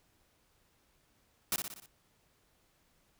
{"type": "noise with echo", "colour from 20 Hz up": "white", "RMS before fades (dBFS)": -31, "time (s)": [1.52, 1.56], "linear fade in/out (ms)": 2, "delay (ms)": 60, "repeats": 5, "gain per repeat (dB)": -5, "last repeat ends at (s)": 1.86, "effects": ["pink hiss -71 dBFS RMS until 3.19 s"]}